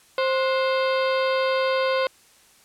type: harmonic tone with a mistuned harmonic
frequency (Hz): 526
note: C5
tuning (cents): +9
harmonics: 1 / 2 / 3 / 4 / 5 / 6 / 7 / 8 / 9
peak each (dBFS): -21 / -27 / -31 / -33 / -35 / -37 / -38 / -39 / -40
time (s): 0.18-2.07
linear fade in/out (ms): 2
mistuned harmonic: 3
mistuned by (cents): -130
effects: white hiss -55 dBFS RMS until 2.64 s + low-pass 11000 Hz 12 dB/octave